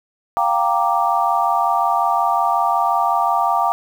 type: chord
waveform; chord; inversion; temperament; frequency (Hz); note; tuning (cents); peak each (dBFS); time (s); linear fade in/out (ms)
sine; G minor seventh; third; equal; 698.5 / 784 / 932.3 / 1174.7; F5 / G5 / Bb5 / D6; 0 / 0 / 0 / 0; -20; 0.37-3.72; 0
effects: 7-bit